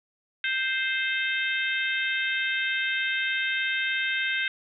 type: harmonic tone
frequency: 523.3 Hz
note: C5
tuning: in tune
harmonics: 3 / 4 / 5 / 6 / 7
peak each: -28 / -30 / -32 / -34 / -35 dBFS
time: 0.44-4.48 s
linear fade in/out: 2 ms
effects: none